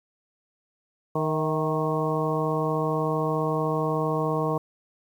harmonic tone with a mistuned harmonic, 155.56 Hz, D#3, in tune, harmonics 1 / 2 / 3 / 4 / 5 / 6 / 7, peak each -28 / -31 / -28 / -31 / -35 / -34 / -31 dBFS, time 1.15-4.58 s, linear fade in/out 5 ms, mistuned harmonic 4, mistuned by +46 cents, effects 9-bit

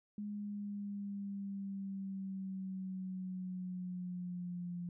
sine exponential sweep, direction down, 207.7 to 174.61 Hz, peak -39 dBFS, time 0.18-4.89 s, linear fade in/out 2 ms, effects none

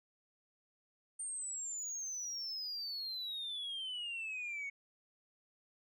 sine exponential sweep, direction down, 8870 to 2202 Hz, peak -37 dBFS, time 1.19-4.7 s, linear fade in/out 10 ms, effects tanh soft clip ceiling -37 dBFS

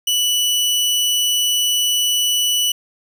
sawtooth tone, 2960 Hz, F#7, in tune, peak -12 dBFS, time 0.07-2.72 s, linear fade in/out 5 ms, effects none

